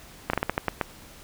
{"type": "slowing click train", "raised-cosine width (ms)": 0.5, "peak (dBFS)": -8, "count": 8, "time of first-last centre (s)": [0.3, 0.812], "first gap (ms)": 34, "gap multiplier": 1.25, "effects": ["pink hiss -48 dBFS RMS until 1.23 s"]}